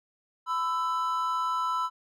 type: tone pair together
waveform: triangle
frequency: 1004.2 / 1322 Hz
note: B5 / E6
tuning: +29 / +5 cents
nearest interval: perfect fourth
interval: 476 cents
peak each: -27 dBFS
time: 0.46-1.9 s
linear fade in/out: 50 ms
effects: none